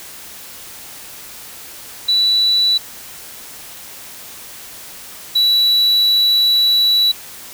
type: tone pair in turn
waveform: sine / triangle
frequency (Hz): 3951 / 3933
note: B7 / B7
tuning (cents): 0 / -8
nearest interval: unison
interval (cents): 8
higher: first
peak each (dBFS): -11 / -9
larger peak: second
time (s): 2.08-2.78 / 5.35-7.12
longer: second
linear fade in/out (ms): 10
effects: white hiss -35 dBFS RMS until 7.53 s

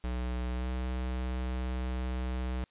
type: tone with pitch glide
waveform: square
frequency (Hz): 61.74 to 63.04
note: B1 to B1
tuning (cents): 0 to +36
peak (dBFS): -32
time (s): 0.04-2.64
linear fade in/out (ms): 0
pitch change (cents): +36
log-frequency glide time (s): 0.56-0.65
effects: white hiss -69 dBFS RMS until 2.7 s + resampled to 8000 Hz

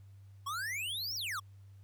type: exponential two-way sweep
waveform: square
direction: up then down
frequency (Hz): 1070 to 5790 to 1070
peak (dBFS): -36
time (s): 0.46-1.4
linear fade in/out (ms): 10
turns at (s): 1.15
effects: added 98 Hz sine -52 dBFS peak until 1.83 s + pink hiss -74 dBFS RMS until 1.83 s

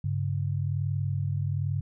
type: tone pair together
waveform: sine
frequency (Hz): 99.3 / 140.43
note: G2 / C#3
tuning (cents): +23 / +23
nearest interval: tritone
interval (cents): 600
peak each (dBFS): -28 / -29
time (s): 0.04-1.81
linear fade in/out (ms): 5
effects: none

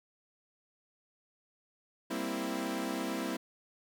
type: chord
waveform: sawtooth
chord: C dominant seventh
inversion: second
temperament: equal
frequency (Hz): 196 / 233.1 / 261.6 / 329.6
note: G3 / Bb3 / C4 / E4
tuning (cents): 0 / 0 / 0 / 0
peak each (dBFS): -37 / -36 / -34 / -34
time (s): 2.1-3.37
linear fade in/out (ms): 10
effects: none

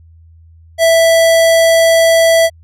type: tone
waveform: square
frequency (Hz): 659.3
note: E5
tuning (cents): 0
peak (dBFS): -7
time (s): 0.78-2.5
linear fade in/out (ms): 50
effects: added 82 Hz sine -39 dBFS peak until 2.63 s + resampled to 32000 Hz

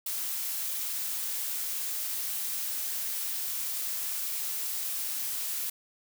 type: noise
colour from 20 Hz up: blue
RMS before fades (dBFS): -33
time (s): 0.06-5.7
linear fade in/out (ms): 5
effects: none

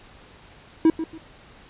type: tone with echo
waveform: triangle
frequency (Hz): 322.5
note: E4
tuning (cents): -38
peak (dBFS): -10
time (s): 0.85-0.9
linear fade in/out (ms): 2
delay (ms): 140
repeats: 2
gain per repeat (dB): -12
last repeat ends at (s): 1.18
effects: pink hiss -49 dBFS RMS until 1.69 s + resampled to 8000 Hz

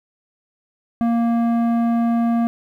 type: tone with low-pass filter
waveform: square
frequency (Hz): 233.1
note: A#3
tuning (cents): 0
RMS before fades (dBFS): -18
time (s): 1.01-2.47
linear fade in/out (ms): 0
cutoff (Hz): 900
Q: 0.83
effects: 9-bit

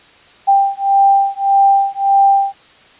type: beating tone pair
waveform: sine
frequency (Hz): 789 / 790.7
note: G5 / G5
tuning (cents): +11 / +15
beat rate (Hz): 1.7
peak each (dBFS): -12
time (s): 0.47-2.54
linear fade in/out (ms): 20
effects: white hiss -45 dBFS RMS until 2.99 s + resampled to 8000 Hz

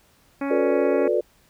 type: harmonic tone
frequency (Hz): 278.2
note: C#4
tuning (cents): +6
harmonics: 1 / 2 / 3 / 4 / 5 / 6 / 7 / 8 / 9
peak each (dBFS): -25 / -31 / -35 / -37 / -39 / -41 / -42 / -43 / -44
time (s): 0.41-1.08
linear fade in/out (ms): 5
type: chord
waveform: sine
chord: B minor seventh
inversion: second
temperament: equal with one note detuned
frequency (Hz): 360.9 / 440 / 493.9 / 587.3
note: F#4 / A4 / B4 / D5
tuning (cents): -43 / 0 / 0 / 0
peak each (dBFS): -24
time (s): 0.5-1.21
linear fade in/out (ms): 10
effects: pink hiss -59 dBFS RMS until 1.49 s

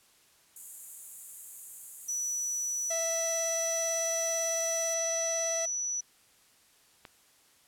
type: high-pass noise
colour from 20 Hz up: white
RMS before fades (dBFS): -43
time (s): 0.56-4.94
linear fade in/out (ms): 2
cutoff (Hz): 6800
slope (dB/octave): 96
type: tone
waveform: sine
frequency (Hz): 5920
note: F#8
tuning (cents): 0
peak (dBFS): -30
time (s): 2.08-6.01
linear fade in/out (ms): 10
type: tone with vibrato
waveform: 45% pulse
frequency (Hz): 659.3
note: E5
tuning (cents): 0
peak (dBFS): -32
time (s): 2.9-5.66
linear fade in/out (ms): 10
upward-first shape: sine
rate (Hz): 18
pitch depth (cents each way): 10
type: click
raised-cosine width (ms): 0.3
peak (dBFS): -29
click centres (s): 7.052
effects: white hiss -63 dBFS RMS until 7.67 s + low-pass 12000 Hz 12 dB/octave

